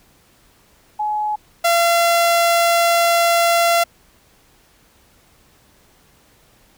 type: tone pair in turn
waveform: sine / sawtooth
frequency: 846 / 682.8 Hz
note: G#5 / F5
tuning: +32 / -39 cents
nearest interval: major third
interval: 371 cents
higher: first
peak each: -18 / -9 dBFS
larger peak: second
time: 0.99-1.36 / 1.64-3.84 s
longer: second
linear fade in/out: 10 ms
effects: pink hiss -54 dBFS RMS until 6.77 s